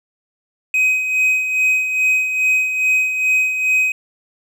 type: tone with tremolo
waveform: triangle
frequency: 2520 Hz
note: D#7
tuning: 21 cents sharp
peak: -10 dBFS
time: 0.74-3.92 s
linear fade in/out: 2 ms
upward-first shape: sine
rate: 2.4 Hz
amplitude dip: 55%
effects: none